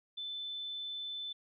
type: tone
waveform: sine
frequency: 3520 Hz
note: A7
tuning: in tune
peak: -38 dBFS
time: 0.17-1.33 s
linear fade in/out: 10 ms
effects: none